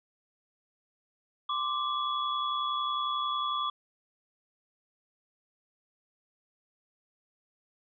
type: tone cluster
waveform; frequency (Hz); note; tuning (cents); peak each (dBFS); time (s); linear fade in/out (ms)
sine; 1042 / 1173 / 3381; C6 / D6 / G#7; -7 / -2 / +30; -36 / -30 / -35; 1.49-3.7; 5
effects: none